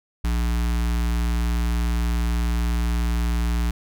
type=tone with notch filter; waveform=square; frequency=58.27 Hz; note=A#1; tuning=in tune; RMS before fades=-22 dBFS; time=0.24-3.71 s; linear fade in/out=5 ms; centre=520 Hz; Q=1.1; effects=none